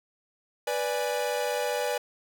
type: chord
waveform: 45% pulse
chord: G# diminished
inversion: first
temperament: equal with one note detuned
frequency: 491.9 / 587.3 / 830.6 Hz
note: B4 / D5 / G#5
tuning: -7 / 0 / 0 cents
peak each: -30 / -31 / -33 dBFS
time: 0.67-1.98 s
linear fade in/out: 5 ms
effects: none